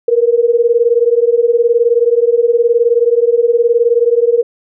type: beating tone pair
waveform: sine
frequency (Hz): 462.5 / 481.5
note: A#4 / B4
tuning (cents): -14 / -44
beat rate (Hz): 19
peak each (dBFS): -11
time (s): 0.08-4.43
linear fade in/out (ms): 5
effects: none